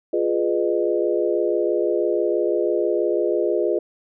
sine chord, F half-diminished seventh, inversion none, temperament equal with one note detuned, 349.2 / 415.3 / 493.9 / 610.9 Hz, F4 / Ab4 / Cb5 / Eb5, 0 / 0 / 0 / -32 cents, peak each -22 / -23 / -25 / -25 dBFS, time 0.13-3.79 s, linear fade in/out 5 ms, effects none

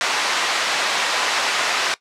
pink band-pass noise, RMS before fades -21 dBFS, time 0.01-1.94 s, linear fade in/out 0 ms, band 840 to 5500 Hz, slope 12 dB/octave, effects noise-tail reverb RT60 0.1 s tail -18 dB re dry + low-pass 10000 Hz 12 dB/octave

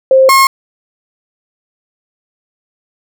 sine / 35% pulse tone pair in turn, 528 / 1077.6 Hz, C5 / C#6, +16 / -49 cents, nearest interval octave, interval 1235 cents, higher second, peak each -3 dBFS, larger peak neither, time 0.11-0.29 / 0.29-0.47 s, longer neither, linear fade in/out 2 ms, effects none

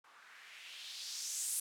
violet noise with low-pass filter sweep, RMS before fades -44 dBFS, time 0.04-1.6 s, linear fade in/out 5 ms, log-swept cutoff 1100 to 10000 Hz, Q 2.4, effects none

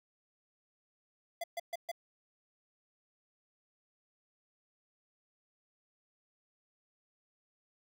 square tone bursts, 680 Hz, F5, 46 cents flat, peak -36 dBFS, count 4, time 1.41-1.916 s, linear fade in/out 5 ms, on 29 ms, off 130 ms, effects none

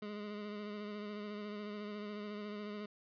25% pulse tone with vibrato, 208.2 Hz, G#3, 5 cents sharp, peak -38 dBFS, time 0.02-2.86 s, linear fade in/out 5 ms, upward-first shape sine, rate 14 Hz, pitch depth 27 cents each way, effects resampled to 11025 Hz

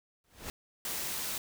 pink noise with exponential growth, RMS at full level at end -36 dBFS, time 0.24-0.5 s, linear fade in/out 1 ms, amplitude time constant 56 ms
white noise, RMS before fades -36 dBFS, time 0.85-1.38 s, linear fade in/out 2 ms
effects none

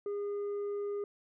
triangle tone with tanh clipping, 407.6 Hz, G#4, 32 cents flat, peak -34 dBFS, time 0.06-1.04 s, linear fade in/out 2 ms, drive 8 dB, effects none

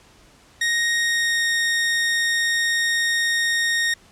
sawtooth tone with pitch glide, 1868 to 1856.2 Hz, A#6 to A#6, +3 to -8 cents, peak -15 dBFS, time 0.61-3.94 s, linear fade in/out 5 ms, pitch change -11 cents, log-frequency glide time 0.95-1.46 s, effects pink hiss -52 dBFS RMS until 4.11 s + low-pass 9000 Hz 12 dB/octave

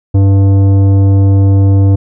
triangle tone with tanh clipping, 98 Hz, G2, in tune, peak -6 dBFS, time 0.14-1.96 s, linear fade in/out 10 ms, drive 16 dB, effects none

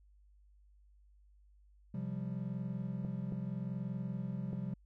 triangle chord, C suspended fourth, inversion none, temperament equal with one note detuned, 130.81 / 175.22 / 196 Hz, C3 / F3 / G3, 0 / +6 / 0 cents, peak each -39 dBFS, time 1.94-4.74 s, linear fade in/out 5 ms
clicks, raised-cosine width 2 ms, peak -33 dBFS, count 3, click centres 3.049 / 3.323 / 4.531 s
effects added 50 Hz sine -61 dBFS peak until 4.85 s

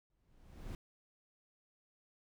brown noise with exponential growth, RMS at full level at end -41 dBFS, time 0.1-0.75 s, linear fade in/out 1 ms, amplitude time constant 140 ms, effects none

